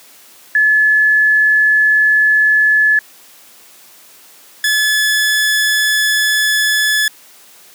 sine / sawtooth tone pair in turn, 1718 / 1718 Hz, A6 / A6, -42 / -42 cents, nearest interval unison, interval 0 cents, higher neither, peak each -8 dBFS, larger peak neither, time 0.55-2.99 / 4.64-7.08 s, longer neither, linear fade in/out 2 ms, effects white hiss -43 dBFS RMS until 7.74 s + high-pass 200 Hz 12 dB/octave

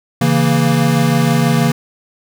square chord, A# diminished, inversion first, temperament equal, 138.59 / 164.81 / 233.1 Hz, C#3 / E3 / A#3, 0 / 0 / 0 cents, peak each -16 dBFS, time 0.21-1.72 s, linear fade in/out 5 ms, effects none

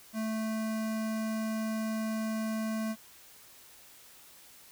square tone with notch filter, 220 Hz, A3, in tune, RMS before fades -33 dBFS, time 0.13-2.96 s, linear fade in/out 50 ms, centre 3400 Hz, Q 1.9, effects white hiss -55 dBFS RMS until 4.71 s

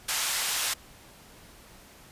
white band-pass noise, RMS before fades -29 dBFS, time 0.08-0.74 s, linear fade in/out 10 ms, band 830 to 9400 Hz, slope 12 dB/octave, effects pink hiss -52 dBFS RMS until 2.11 s + resampled to 32000 Hz

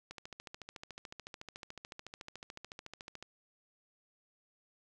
click train, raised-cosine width 0.2 ms, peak -28 dBFS, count 44, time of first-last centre 0.11-3.226 s, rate 13.8 Hz, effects none

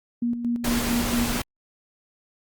sine tone with tremolo, 237.9 Hz, A#3, 35 cents sharp, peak -21 dBFS, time 0.22-1.37 s, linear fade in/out 5 ms, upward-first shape square, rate 4.4 Hz, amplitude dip 55%
pink noise, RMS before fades -27 dBFS, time 0.64-1.42 s, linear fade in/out 5 ms
effects Opus 32 kbps

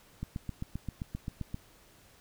click train, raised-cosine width 5 ms, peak -23 dBFS, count 11, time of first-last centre 0.23-1.544 s, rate 7.61 Hz, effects pink hiss -60 dBFS RMS until 2.2 s

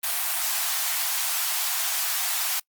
white high-pass noise, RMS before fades -26 dBFS, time 0.03-2.6 s, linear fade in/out 10 ms, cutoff 650 Hz, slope 96 dB/octave, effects noise-tail reverb RT60 0.1 s tail -26 dB re dry + Opus 32 kbps

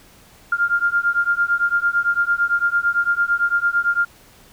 sine beating tone pair, 1396.9 / 1405.8 Hz, F6 / F6, 0 / +11 cents, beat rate 8.9 Hz, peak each -19 dBFS, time 0.52-4.05 s, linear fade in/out 5 ms, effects pink hiss -49 dBFS RMS until 4.52 s

